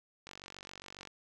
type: click train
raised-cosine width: 0.2 ms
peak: -29 dBFS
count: 39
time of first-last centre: 0.27-1.073 s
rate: 47.3 Hz
effects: none